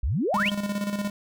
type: exponential sweep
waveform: sine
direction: up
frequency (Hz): 50.3 to 3322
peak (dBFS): -22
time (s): 0.03-0.5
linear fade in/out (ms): 5
type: tone with tremolo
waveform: square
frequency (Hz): 203.5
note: G#3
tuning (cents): -35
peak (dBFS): -25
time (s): 0.34-1.1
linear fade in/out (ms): 2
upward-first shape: square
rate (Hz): 17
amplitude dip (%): 55
effects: none